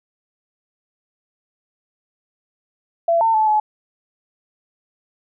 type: tone with pitch steps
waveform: sine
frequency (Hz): 674 / 900 / 869 / 853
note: E5 / A5 / A5 / G#5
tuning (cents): +38 / +39 / -22 / +46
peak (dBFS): -13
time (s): 3.08-3.6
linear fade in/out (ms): 5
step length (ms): 130
effects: none